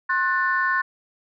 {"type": "chord", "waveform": "sine", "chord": "F# diminished", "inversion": "second", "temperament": "just", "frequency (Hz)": [1065.6, 1480, 1776], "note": ["C6", "F#6", "A6"], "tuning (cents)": [31, 0, 16], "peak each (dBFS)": -23, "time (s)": [0.09, 0.82], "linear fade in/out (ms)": 10, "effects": ["tanh soft clip ceiling -10 dBFS"]}